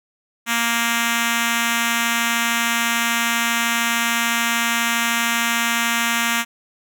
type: tone with notch filter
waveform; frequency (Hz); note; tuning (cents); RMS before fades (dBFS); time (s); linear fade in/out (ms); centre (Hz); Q
5% pulse; 233.1; A#3; 0; -20; 0.46-6.45; 50; 500; 0.54
effects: none